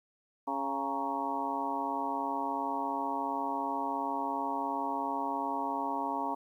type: harmonic tone with a mistuned harmonic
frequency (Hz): 138.59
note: C#3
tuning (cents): 0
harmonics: 2 / 3 / 4 / 5 / 6 / 7 / 8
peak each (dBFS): -38 / -44 / -45 / -39 / -39 / -34 / -40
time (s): 0.47-6.35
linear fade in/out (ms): 10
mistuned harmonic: 7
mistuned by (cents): -65
effects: 11-bit